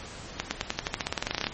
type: accelerating click train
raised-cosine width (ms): 0.2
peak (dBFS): -9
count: 19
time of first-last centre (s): 0.4-1.468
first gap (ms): 110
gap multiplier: 0.92
effects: pink hiss -42 dBFS RMS until 1.53 s + MP3 32 kbps